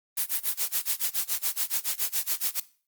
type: noise with tremolo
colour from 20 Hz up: blue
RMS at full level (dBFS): -25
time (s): 0.17-2.6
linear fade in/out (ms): 5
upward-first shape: sine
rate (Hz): 7.1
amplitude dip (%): 100
effects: noise-tail reverb RT60 0.4 s tail -18 dB re dry + Opus 32 kbps